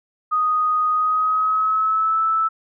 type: tone with pitch glide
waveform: sine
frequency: 1244.5 to 1313.9 Hz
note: D#6 to E6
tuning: 0 to -6 cents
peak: -16 dBFS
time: 0.31-2.49 s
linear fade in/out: 20 ms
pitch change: +94 cents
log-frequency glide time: 0.92-2.21 s
effects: none